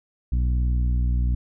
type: harmonic tone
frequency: 60.8 Hz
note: B1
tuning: 26 cents flat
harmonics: 1 / 2 / 3 / 4 / 5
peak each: -19 / -29 / -36 / -39 / -45 dBFS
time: 0.32-1.35 s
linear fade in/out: 5 ms
effects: none